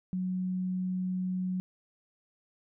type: tone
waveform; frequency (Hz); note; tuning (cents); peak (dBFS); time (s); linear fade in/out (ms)
sine; 184.2; F#3; -7; -29; 0.13-1.6; 0
effects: none